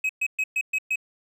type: tone bursts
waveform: triangle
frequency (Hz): 2547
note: D#7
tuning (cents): +40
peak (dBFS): -20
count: 6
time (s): 0.04-0.958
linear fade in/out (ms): 5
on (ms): 53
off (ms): 120
effects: none